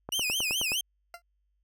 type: click train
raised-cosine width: 1 ms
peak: -22 dBFS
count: 7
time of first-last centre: 0.09-0.719 s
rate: 9.54 Hz
type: tone with vibrato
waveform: sawtooth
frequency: 2794 Hz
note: F7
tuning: in tune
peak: -24 dBFS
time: 0.12-0.81 s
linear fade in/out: 5 ms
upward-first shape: sine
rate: 4.8 Hz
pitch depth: 220 cents each way
type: tone with exponential decay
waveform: 20% pulse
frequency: 690 Hz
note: F5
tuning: 21 cents flat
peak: -32 dBFS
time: 1.14-1.22 s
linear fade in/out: 2 ms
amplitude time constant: 17 ms
effects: added 50 Hz sine -70 dBFS peak until 1.63 s